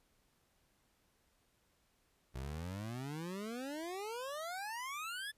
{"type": "exponential sweep", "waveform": "25% pulse", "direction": "up", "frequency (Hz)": [61.6, 1760], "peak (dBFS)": -37, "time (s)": [2.34, 5.32], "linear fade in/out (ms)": 20, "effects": ["pink hiss -75 dBFS RMS until 5.37 s", "resampled to 32000 Hz"]}